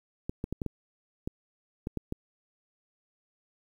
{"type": "clicks", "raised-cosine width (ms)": 3, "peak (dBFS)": -19, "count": 9, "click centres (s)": [0.295, 0.441, 0.526, 0.618, 0.663, 1.275, 1.871, 1.973, 2.124], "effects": ["9-bit"]}